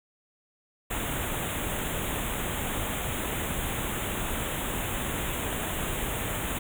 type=band-stop noise; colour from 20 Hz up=pink; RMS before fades=-31 dBFS; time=0.9-6.59 s; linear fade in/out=10 ms; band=3700 to 6700 Hz; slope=96 dB/octave; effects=none